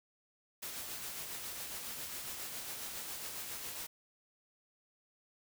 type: noise with tremolo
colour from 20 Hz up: white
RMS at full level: -42 dBFS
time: 0.62-3.87 s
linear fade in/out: 10 ms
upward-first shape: sine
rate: 7.3 Hz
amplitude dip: 30%
effects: none